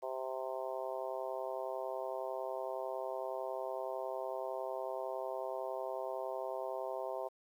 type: harmonic tone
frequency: 130.9 Hz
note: C3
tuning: 1 cent sharp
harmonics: 3 / 4 / 5 / 6 / 7 / 8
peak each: -45 / -42 / -41 / -48 / -46 / -50 dBFS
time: 0.02-7.29 s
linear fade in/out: 20 ms
effects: 11-bit